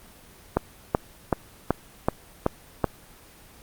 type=click train; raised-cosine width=1 ms; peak=-5 dBFS; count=7; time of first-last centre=0.57-2.843 s; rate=2.64 Hz; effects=pink hiss -50 dBFS RMS until 3.62 s + Opus 24 kbps